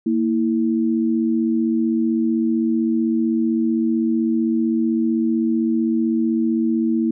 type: tone pair together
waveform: sine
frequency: 230.5 / 326.2 Hz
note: A#3 / E4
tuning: -19 / -18 cents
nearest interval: tritone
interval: 601 cents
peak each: -18 / -20 dBFS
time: 0.06-7.11 s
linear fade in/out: 5 ms
effects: none